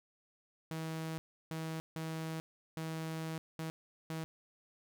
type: tone bursts at uneven times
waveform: sawtooth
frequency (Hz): 160.6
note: E3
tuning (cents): -45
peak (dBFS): -34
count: 6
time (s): 0.71-1.18 / 1.51-1.8 / 1.96-2.4 / 2.77-3.38 / 3.59-3.7 / 4.1-4.24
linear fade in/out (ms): 0
effects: none